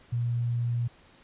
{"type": "tone", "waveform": "sine", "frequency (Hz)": 119.3, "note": "A#2", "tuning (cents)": 41, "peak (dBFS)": -25, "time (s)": [0.12, 0.88], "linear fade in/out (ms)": 10, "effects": ["pink hiss -57 dBFS RMS until 1.23 s", "resampled to 8000 Hz"]}